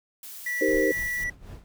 blue noise, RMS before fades -41 dBFS, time 0.23-1.24 s, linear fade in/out 2 ms
triangle tone, 1954 Hz, B6, 19 cents flat, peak -25 dBFS, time 0.46-1.3 s, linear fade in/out 5 ms
sine chord, C minor seventh, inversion first, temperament equal, 311.1 / 392 / 466.2 / 523.3 Hz, Eb4 / G4 / Bb4 / C5, 0 / 0 / 0 / 0 cents, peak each -26 dBFS, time 0.61-0.92 s, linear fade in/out 5 ms
brown noise with tremolo, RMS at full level -38 dBFS, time 0.68-1.64 s, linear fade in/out 0 ms, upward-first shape sine, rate 3.9 Hz, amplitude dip 80%
effects none

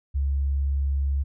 sine tone, 69.3 Hz, C#2, in tune, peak -21 dBFS, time 0.14-1.24 s, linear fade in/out 20 ms, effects none

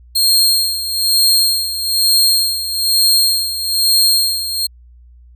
sawtooth tone with tremolo, 4227 Hz, C8, 17 cents sharp, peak -6 dBFS, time 0.15-4.67 s, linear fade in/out 10 ms, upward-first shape sine, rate 1.1 Hz, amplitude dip 70%, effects added 60 Hz sine -40 dBFS peak until 5.35 s

